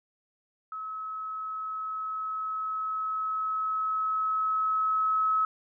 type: tone with level ramp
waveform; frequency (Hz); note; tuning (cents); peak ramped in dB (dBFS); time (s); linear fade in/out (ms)
sine; 1288; E6; -41; -34 to -22; 0.72-5.45; 2
effects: none